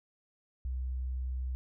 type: tone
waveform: sine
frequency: 63.7 Hz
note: C2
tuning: 46 cents flat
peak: -32 dBFS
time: 0.65-1.55 s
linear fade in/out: 0 ms
effects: none